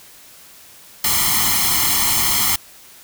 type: noise with comb filter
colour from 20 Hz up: white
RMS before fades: -17 dBFS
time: 1.04-2.56 s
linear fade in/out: 5 ms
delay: 0.95 ms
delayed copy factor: +0.9
effects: white hiss -44 dBFS RMS until 3.03 s